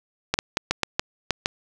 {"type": "clicks", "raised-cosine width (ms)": 0.2, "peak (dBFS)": -3, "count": 8, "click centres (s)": [0.34, 0.389, 0.571, 0.71, 0.833, 0.995, 1.307, 1.459], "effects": []}